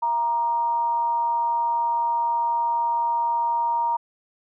sine tone with amplitude modulation, 938 Hz, A#5, 11 cents sharp, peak -18 dBFS, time 0.02-3.97 s, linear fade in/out 10 ms, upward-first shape sine, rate 261 Hz, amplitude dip 40%, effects none

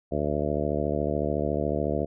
harmonic tone, 73.9 Hz, D2, 11 cents sharp, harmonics 1 / 2 / 3 / 4 / 5 / 6 / 7 / 8 / 9, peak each -33 / -33 / -33 / -33 / -33 / -33 / -33 / -33 / -33 dBFS, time 0.11-2.06 s, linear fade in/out 20 ms, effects none

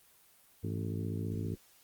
harmonic tone with a mistuned harmonic, 55 Hz, A1, in tune, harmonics 2 / 3 / 4 / 5 / 6 / 7 / 8, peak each -36 / -40 / -42 / -44 / -46 / -47 / -48 dBFS, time 0.63-1.55 s, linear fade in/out 10 ms, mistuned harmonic 2, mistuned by -150 cents, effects white hiss -63 dBFS RMS until 1.83 s + Opus 24 kbps

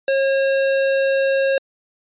square tone, 542 Hz, C#5, 39 cents flat, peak -16 dBFS, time 0.08-1.58 s, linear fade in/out 2 ms, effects resampled to 8000 Hz

